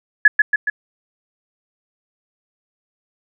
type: tone with echo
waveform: sine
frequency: 1700 Hz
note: G#6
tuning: 40 cents sharp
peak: -4 dBFS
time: 0.25-0.28 s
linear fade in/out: 5 ms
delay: 140 ms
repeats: 3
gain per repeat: -4 dB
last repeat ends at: 0.7 s
effects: none